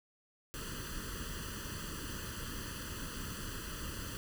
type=noise with comb filter; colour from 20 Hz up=pink; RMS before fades=-42 dBFS; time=0.54-4.17 s; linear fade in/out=0 ms; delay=0.66 ms; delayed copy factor=+1; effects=none